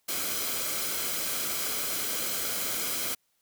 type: noise with comb filter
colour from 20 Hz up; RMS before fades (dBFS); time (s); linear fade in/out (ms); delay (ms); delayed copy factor
white; -31; 0.08-3.15; 10; 1.1; -0.5
effects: white hiss -73 dBFS RMS until 3.41 s